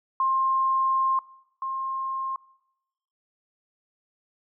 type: tone pair in turn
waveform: sine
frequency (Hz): 1060 / 1064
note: C6 / C6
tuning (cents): +22 / +29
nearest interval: unison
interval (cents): 7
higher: second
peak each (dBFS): -20 / -27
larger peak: first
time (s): 0.2-1.19 / 1.62-2.36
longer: first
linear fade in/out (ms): 2
effects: noise-tail reverb RT60 0.9 s tail -23 dB re dry